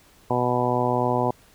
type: harmonic tone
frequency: 123.47 Hz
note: B2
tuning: in tune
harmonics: 1 / 2 / 3 / 4 / 5 / 6 / 7 / 8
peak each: -28 / -28 / -28 / -28 / -28 / -28 / -28 / -28 dBFS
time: 0.3-1.31 s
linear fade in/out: 5 ms
effects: pink hiss -55 dBFS RMS until 1.54 s